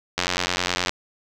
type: click train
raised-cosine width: 0.2 ms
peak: -4 dBFS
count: 65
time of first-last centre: 0.18-0.894 s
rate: 89.6 Hz
effects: none